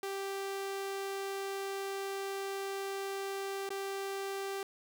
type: tone with dropouts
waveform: sawtooth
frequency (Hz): 392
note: G4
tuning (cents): 0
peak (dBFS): -32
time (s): 0.03-4.63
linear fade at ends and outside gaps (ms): 2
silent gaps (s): 3.691-3.704
effects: none